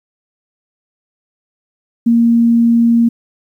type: tone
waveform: sine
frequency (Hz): 233.1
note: A#3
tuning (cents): 0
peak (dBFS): -7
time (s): 2.06-3.09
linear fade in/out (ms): 10
effects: 8-bit